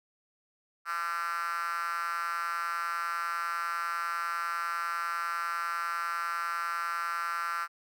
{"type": "tone with high-pass filter", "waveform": "5% pulse", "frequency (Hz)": 170, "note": "F3", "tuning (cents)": -46, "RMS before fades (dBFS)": -33, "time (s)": [0.85, 7.68], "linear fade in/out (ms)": 50, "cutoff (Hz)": 1300, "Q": 7.5, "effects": []}